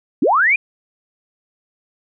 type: linear sweep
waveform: sine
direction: up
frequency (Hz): 210 to 2489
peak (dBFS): -11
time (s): 0.22-0.56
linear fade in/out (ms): 5
effects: none